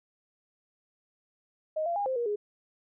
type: tone with pitch steps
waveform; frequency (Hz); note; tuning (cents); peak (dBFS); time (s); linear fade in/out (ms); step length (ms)
sine; 624 / 685 / 812 / 522 / 475.1 / 415.3; D#5 / F5 / G#5 / C5 / A#4 / G#4; +5 / -34 / -39 / -4 / +33 / 0; -27; 1.76-2.36; 10; 100
effects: none